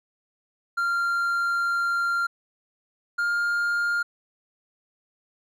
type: tone pair in turn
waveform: triangle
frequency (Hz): 1388 / 1407.4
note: F6 / F6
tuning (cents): -11 / +13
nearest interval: unison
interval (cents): 24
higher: second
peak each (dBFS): -20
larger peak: neither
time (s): 0.77-2.27 / 3.18-4.03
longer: first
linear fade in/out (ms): 10
effects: none